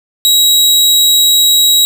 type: tone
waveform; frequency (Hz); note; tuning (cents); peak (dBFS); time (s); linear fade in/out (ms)
sawtooth; 3846; B7; -47; -3; 0.25-1.85; 0
effects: none